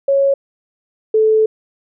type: tone pair in turn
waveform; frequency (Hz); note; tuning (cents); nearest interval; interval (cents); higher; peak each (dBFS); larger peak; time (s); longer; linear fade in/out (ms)
sine; 552 / 436.4; C#5 / A4; -7 / -14; major third; 407; first; -10 / -9; second; 0.08-0.34 / 1.14-1.46; second; 5
effects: none